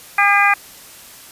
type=harmonic tone; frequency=403.8 Hz; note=G#4; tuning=49 cents flat; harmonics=2 / 3 / 4 / 5 / 6; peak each=-17 / -17 / -17 / -17 / -17 dBFS; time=0.18-0.54 s; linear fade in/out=5 ms; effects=white hiss -40 dBFS RMS until 1.31 s + resampled to 32000 Hz